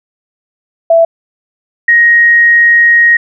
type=tone pair in turn; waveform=sine; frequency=664 / 1878.1 Hz; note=E5 / A#6; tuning=+12 / +12 cents; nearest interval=octave + tritone; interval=1800 cents; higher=second; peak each=-3 dBFS; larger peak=neither; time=0.9-1.05 / 1.88-3.17 s; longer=second; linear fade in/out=5 ms; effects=none